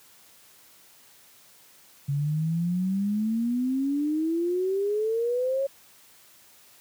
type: exponential sweep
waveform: sine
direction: up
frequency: 138.59 to 554.4 Hz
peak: -23 dBFS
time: 2.08-5.67 s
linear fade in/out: 10 ms
effects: white hiss -55 dBFS RMS until 6.8 s + high-pass 80 Hz 12 dB/octave